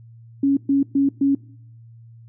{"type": "tone bursts", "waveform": "sine", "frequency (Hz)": 277.2, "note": "C#4", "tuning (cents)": 0, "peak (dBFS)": -14, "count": 4, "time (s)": [0.43, 1.35], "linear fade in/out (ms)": 5, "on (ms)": 140, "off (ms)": 120, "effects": ["noise-tail reverb RT60 0.6 s tail -21 dB re dry", "added 115 Hz sine -42 dBFS peak until 2.28 s"]}